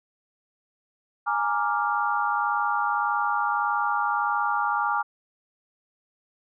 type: chord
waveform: sine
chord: Bb dominant seventh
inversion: third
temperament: equal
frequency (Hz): 830.6 / 932.3 / 1174.7 / 1396.9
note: Ab5 / Bb5 / D6 / F6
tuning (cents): 0 / 0 / 0 / 0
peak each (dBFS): -27 / -29 / -27 / -28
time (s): 1.26-5.03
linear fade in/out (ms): 20
effects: none